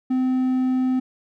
triangle tone, 257.1 Hz, C4, 30 cents flat, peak -16 dBFS, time 0.1-1 s, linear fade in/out 10 ms, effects none

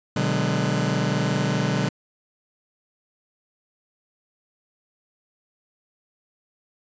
sawtooth chord, G# half-diminished seventh, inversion first, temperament just, 124.59 / 149.51 / 186.89 / 207.7 Hz, B2 / D3 / F#3 / G#3, +16 / +31 / +18 / 0 cents, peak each -22 / -21 / -22 / -25 dBFS, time 0.16-1.89 s, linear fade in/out 5 ms, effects resampled to 16000 Hz

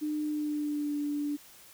sine tone with pitch glide, 302.1 to 292.1 Hz, D4 to D4, +49 to -9 cents, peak -29 dBFS, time 0.01-1.37 s, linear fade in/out 20 ms, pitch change -58 cents, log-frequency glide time 0.23-0.97 s, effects white hiss -54 dBFS RMS until 1.73 s

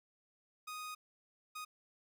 sawtooth tone bursts at uneven times, 1244.5 Hz, D#6, in tune, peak -39 dBFS, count 2, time 0.67-0.95 / 1.55-1.65 s, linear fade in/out 10 ms, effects none

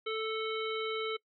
harmonic tone with a mistuned harmonic, 440 Hz, A4, in tune, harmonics 1 / 3 / 5 / 7 / 9, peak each -34 / -39 / -41 / -42 / -44 dBFS, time 0.06-1.17 s, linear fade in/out 10 ms, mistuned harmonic 9, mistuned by -28 cents, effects noise-tail reverb RT60 0.1 s tail -24 dB re dry

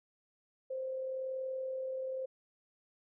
sine tone with amplitude modulation, 523.3 Hz, C5, in tune, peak -34 dBFS, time 0.7-2.26 s, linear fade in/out 10 ms, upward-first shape sine, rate 40.9 Hz, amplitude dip 30%, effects none

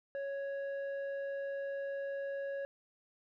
square tone with low-pass filter, 554.4 Hz, C#5, in tune, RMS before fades -39 dBFS, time 0.15-2.65 s, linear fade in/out 0 ms, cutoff 1200 Hz, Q 6.3, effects none

